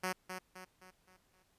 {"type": "tone with echo", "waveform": "5% pulse", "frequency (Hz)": 185, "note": "F#3", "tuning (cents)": 0, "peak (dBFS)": -23, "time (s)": [0.03, 0.13], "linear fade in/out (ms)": 10, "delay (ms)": 260, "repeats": 5, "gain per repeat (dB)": -7, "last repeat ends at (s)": 1.43, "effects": ["pink hiss -73 dBFS RMS until 1.58 s", "resampled to 32000 Hz"]}